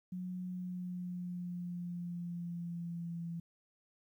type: tone with pitch glide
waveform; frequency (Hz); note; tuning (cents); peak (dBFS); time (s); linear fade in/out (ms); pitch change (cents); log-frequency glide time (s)
sine; 181.9 to 168.74; F#3 to E3; -29 to +41; -38; 0.12-3.4; 5; -130; 0.46-3.27
effects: 12-bit